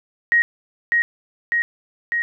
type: tone with echo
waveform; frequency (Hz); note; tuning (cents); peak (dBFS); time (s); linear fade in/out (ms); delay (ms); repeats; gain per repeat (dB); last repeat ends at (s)
sine; 1883; A#6; +17; -12; 0.32-0.42; 0; 600; 3; -2; 2.22
effects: none